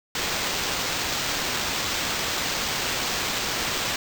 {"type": "noise with sample-and-hold", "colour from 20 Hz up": "white", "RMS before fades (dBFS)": -27, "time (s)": [0.15, 3.96], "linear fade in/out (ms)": 2, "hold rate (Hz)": 11025, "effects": []}